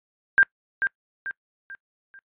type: tone with echo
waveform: sine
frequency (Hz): 1589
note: G6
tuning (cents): +23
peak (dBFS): -12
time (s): 0.38-0.43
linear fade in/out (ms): 0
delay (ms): 440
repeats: 4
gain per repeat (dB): -8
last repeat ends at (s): 2.19
effects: noise-tail reverb RT60 0.1 s tail -24 dB re dry + resampled to 8000 Hz